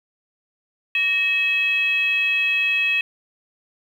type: tone with frequency modulation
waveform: sine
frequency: 2567 Hz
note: E7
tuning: 47 cents flat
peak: -17 dBFS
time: 0.95-3.01 s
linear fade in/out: 2 ms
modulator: 712 Hz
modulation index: 0.57
effects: 8-bit